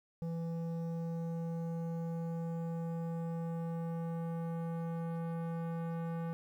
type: tone with low-pass filter sweep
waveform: square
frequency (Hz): 166.4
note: E3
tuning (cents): +17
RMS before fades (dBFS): -38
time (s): 0.22-6.33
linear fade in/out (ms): 0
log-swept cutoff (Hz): 540 to 1200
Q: 0.93
effects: 11-bit